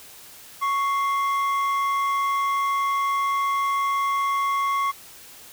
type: tone pair together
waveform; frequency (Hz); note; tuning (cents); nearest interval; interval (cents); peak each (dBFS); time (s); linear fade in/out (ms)
triangle; 1109 / 2094; C#6 / C7; 0 / +1; major seventh; 1101; -19 / -30; 0.61-4.92; 20
effects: white hiss -45 dBFS RMS until 5.52 s